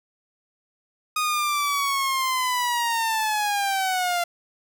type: linear sweep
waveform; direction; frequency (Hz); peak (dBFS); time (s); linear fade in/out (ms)
sawtooth; down; 1244.5 to 689; -18; 1.16-4.24; 5
effects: none